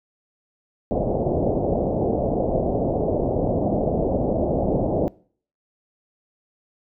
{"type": "low-pass noise", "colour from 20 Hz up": "white", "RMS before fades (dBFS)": -22, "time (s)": [0.91, 5.08], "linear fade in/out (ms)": 0, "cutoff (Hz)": 690, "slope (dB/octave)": 48, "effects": ["noise-tail reverb RT60 0.5 s tail -23 dB re dry"]}